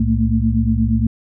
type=tone cluster; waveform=sine; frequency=65.2 / 112.3 / 220.2 / 228.7 Hz; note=C2 / A2 / A3 / A#3; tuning=-5 / +36 / +2 / -33 cents; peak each=-19 dBFS; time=0-1.07 s; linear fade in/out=5 ms; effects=none